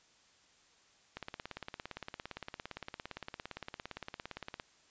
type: click train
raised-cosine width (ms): 0.3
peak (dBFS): -25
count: 61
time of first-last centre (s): 1.17-4.599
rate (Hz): 17.5
effects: white hiss -66 dBFS RMS until 4.9 s + resampled to 16000 Hz